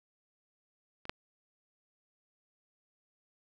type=clicks; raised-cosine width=0.3 ms; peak=-30 / -17 dBFS; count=2; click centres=1.054 / 1.095 s; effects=none